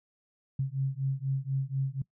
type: beating tone pair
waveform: sine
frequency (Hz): 133.2 / 137.3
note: C3 / C#3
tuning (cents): +31 / -16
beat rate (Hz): 4.1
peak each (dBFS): -31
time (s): 0.59-2.02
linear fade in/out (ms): 5
effects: noise-tail reverb RT60 0.1 s tail -21 dB re dry